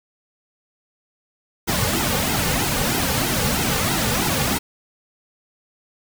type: noise with flanger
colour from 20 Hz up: pink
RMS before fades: -21 dBFS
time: 1.67-4.59 s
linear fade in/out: 20 ms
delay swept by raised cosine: 1.7 to 3.1 ms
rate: 3.1 Hz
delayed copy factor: -0.8
effects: none